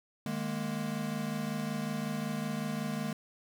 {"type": "chord", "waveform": "square", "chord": "D# suspended fourth", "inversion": "none", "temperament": "equal with one note detuned", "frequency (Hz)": [153.16, 207.7, 233.1], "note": ["D#3", "G#3", "A#3"], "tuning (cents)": [-27, 0, 0], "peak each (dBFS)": [-39, -37, -38], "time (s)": [0.26, 3.13], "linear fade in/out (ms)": 2, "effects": []}